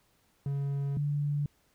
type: tone pair in turn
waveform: triangle / sine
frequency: 140 / 145.33 Hz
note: C#3 / D3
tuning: +18 / -18 cents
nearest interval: minor second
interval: 64 cents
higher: second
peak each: -27 dBFS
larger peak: neither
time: 0.46-0.97 / 0.97-1.46 s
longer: first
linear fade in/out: 2 ms
effects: pink hiss -69 dBFS RMS until 1.74 s